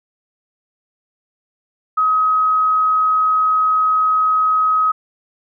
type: tone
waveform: sine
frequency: 1268 Hz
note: D#6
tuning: 32 cents sharp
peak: -12 dBFS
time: 1.97-4.92 s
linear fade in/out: 10 ms
effects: none